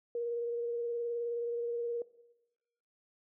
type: tone with vibrato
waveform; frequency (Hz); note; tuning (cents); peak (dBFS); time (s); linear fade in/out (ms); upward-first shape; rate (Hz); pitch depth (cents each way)
sine; 472.1; A#4; +22; -32; 0.15-2.02; 2; sine; 19; 17
effects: noise-tail reverb RT60 1.0 s tail -19 dB re dry